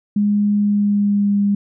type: tone with pitch glide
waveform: sine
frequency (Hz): 206 to 202.2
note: G#3 to G#3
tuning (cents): -14 to -46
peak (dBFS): -13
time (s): 0.16-1.55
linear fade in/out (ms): 5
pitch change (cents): -32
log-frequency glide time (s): 0.57-1.37
effects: none